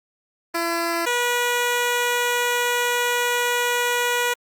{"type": "tone pair in turn", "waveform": "10% pulse", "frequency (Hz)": [337.3, 484.9], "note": ["E4", "B4"], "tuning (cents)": [40, -32], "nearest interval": "tritone", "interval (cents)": 628, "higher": "second", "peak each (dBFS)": [-13, -11], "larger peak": "second", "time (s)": [[0.54, 1.06], [1.06, 4.34]], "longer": "second", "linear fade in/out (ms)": 10, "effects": ["Opus 32 kbps"]}